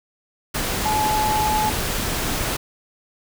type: tone in noise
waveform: sine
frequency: 856 Hz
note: A5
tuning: 48 cents flat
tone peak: -19 dBFS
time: 0.85-1.7 s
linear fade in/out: 10 ms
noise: pink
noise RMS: -24 dBFS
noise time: 0.54-2.57 s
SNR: +2 dB
effects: none